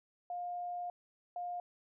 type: tone bursts at uneven times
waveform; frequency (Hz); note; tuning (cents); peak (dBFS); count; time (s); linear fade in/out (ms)
sine; 708; F5; +23; -37; 2; 0.3-0.9 / 1.36-1.6; 2
effects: none